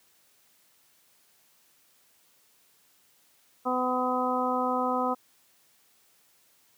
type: harmonic tone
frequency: 252.5 Hz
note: B3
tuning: 39 cents sharp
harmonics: 1 / 2 / 3 / 4 / 5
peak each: -31 / -31 / -31 / -31 / -31 dBFS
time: 3.65-5.15 s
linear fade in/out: 20 ms
effects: white hiss -64 dBFS RMS until 6.77 s + high-pass 100 Hz 12 dB/octave